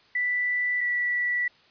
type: tone pair in turn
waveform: sine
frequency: 1975.5 / 1955.1 Hz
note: B6 / B6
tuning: 0 / -18 cents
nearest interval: unison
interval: 18 cents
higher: first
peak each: -23 dBFS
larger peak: neither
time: 0.15-0.81 / 0.81-1.48 s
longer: second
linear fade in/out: 5 ms
effects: white hiss -58 dBFS RMS until 1.7 s + resampled to 11025 Hz